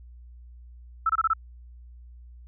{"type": "tone bursts", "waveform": "sine", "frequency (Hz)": 1318.5, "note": "E6", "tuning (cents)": 0, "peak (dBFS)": -19, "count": 5, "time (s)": [1.06, 1.335], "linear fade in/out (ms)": 5, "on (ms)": 35, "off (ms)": 25, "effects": ["added 60 Hz sine -44 dBFS peak until 2.47 s"]}